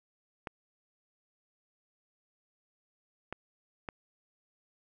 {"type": "clicks", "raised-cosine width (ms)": 0.5, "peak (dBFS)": -22, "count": 3, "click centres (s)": [0.472, 3.326, 3.888], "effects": []}